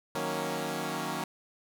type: chord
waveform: 10% pulse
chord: D# minor seventh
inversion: none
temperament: equal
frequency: 155.56 / 185 / 233.1 / 277.2 Hz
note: D#3 / F#3 / A#3 / C#4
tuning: 0 / 0 / 0 / 0 cents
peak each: -29 dBFS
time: 0.15-1.24 s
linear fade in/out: 2 ms
effects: none